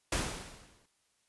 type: noise with exponential decay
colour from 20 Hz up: pink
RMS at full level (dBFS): -29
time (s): 0.12-0.86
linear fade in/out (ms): 5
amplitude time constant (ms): 160
effects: white hiss -74 dBFS RMS until 1.28 s + resampled to 24000 Hz